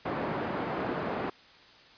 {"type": "band-pass noise", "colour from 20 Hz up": "pink", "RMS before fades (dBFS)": -33, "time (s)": [0.05, 1.3], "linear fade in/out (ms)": 5, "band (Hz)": [200, 1300], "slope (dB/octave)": 12, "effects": ["white hiss -55 dBFS RMS until 1.97 s", "resampled to 11025 Hz"]}